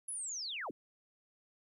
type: linear sweep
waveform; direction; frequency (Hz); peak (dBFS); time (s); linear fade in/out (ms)
sine; down; 10780 to 170; -38; 0.08-0.71; 5
effects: 13-bit